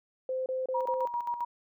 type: tone bursts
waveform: sine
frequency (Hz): 518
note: C5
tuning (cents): -17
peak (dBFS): -29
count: 4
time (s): 0.29-1.054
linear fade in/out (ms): 2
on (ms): 170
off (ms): 28
type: tone with tremolo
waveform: sine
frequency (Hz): 955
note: A#5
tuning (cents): +42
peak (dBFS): -28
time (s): 0.74-1.45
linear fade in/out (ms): 10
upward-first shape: square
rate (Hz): 7.5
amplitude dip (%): 60
effects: none